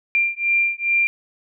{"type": "beating tone pair", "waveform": "sine", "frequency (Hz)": [2379, 2381.4], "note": ["D7", "D7"], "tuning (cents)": [22, 23], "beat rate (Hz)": 2.4, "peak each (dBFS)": -20, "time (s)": [0.15, 1.07], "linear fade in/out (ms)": 0, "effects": []}